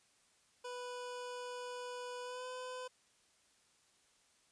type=tone with pitch glide; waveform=25% pulse; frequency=493.9 to 506 Hz; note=B4 to B4; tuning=0 to +42 cents; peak=-39 dBFS; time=0.64-2.88 s; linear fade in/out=10 ms; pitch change=+42 cents; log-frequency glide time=2.23-2.46 s; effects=white hiss -71 dBFS RMS until 4.51 s + resampled to 22050 Hz